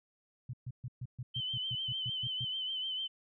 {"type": "tone bursts", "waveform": "sine", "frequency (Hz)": 124.6, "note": "B2", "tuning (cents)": 16, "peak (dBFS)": -37, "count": 12, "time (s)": [0.49, 2.448], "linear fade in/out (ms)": 5, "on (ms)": 44, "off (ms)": 130}
{"type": "tone with vibrato", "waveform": "sine", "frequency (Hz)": 3068, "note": "G7", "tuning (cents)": -38, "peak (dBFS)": -34, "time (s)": [1.34, 3.08], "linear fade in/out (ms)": 20, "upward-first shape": "triangle", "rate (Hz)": 6.7, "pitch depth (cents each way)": 57}
{"effects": []}